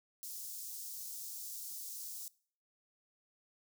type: high-pass noise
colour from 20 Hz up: white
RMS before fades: -45 dBFS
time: 0.23-2.28 s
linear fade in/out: 0 ms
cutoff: 5100 Hz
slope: 24 dB/octave
effects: noise-tail reverb RT60 0.5 s tail -22 dB re dry